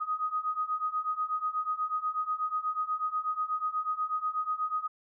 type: beating tone pair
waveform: sine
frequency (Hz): 1246 / 1254.2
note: D#6 / D#6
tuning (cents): +2 / +13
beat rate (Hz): 8.2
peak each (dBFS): -33 / -31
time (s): 0-4.88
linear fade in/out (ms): 20
effects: none